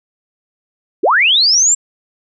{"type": "linear sweep", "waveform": "sine", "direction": "up", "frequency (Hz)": [277.2, 7570], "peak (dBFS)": -8, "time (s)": [1.03, 1.75], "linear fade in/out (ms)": 10, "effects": []}